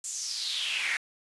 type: noise with high-pass filter sweep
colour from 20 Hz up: brown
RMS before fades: -32 dBFS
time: 0.04-0.97 s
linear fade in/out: 2 ms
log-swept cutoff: 7700 to 1900 Hz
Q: 5.2
effects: resampled to 24000 Hz